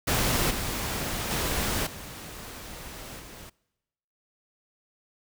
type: noise with level steps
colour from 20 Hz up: pink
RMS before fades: -25 / -31 / -28 / -41 / -45 dBFS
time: 0.07-3.5 s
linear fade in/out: 10 ms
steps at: 0.5 / 1.3 / 1.86 / 3.19 s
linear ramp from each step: 10 ms
effects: noise-tail reverb RT60 1.0 s tail -24 dB re dry